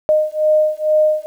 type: beating tone pair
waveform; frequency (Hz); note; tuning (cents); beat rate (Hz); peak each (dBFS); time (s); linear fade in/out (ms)
sine; 614 / 616.2; D#5 / D#5; -23 / -17; 2.2; -15; 0.09-1.26; 0
effects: 8-bit